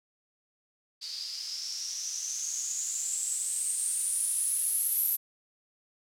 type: noise with low-pass filter sweep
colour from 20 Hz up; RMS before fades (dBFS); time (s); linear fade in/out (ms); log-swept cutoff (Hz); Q
violet; -32; 1.01-5.17; 20; 4600 to 12000; 9.8
effects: none